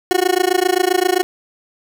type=tone with amplitude modulation; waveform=30% pulse; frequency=365.4 Hz; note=F#4; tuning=22 cents flat; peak=-7 dBFS; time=0.11-1.23 s; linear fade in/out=0 ms; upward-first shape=sine; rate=27.6 Hz; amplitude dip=100%; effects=none